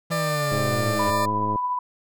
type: linear sweep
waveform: 45% pulse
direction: down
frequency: 168.1 to 98 Hz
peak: -26 dBFS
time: 0.1-1.11 s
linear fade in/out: 10 ms
type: tone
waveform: 20% pulse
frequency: 595 Hz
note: D5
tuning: 22 cents sharp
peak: -19 dBFS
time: 0.11-1.26 s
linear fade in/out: 10 ms
type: click train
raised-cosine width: 2 ms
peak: -17 dBFS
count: 110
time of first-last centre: 0.52-1.558 s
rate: 105 Hz
type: tone with tremolo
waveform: sine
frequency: 993 Hz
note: B5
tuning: 9 cents sharp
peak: -21 dBFS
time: 0.99-1.79 s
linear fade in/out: 5 ms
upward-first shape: sine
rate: 14 Hz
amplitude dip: 30%
effects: none